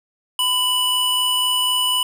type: tone pair together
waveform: square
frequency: 1008 / 2960 Hz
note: B5 / F#7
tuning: +35 / 0 cents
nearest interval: octave + perfect fifth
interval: 1865 cents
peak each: -25 / -18 dBFS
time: 0.39-2.03 s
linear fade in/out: 2 ms
effects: none